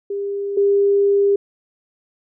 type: tone pair in turn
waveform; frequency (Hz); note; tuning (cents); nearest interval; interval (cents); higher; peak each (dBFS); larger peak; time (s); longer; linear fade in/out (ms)
sine; 400.9 / 400.9; G4 / G4; +39 / +39; unison; 0; neither; -21 / -12; second; 0.1-0.57 / 0.57-1.36; second; 5
effects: none